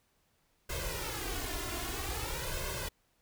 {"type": "noise with flanger", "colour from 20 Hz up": "pink", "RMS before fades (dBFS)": -37, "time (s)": [0.69, 2.89], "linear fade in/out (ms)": 10, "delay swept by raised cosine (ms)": [1.9, 2.9], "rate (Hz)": 0.51, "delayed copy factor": 0.9, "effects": ["pink hiss -73 dBFS RMS until 3.21 s"]}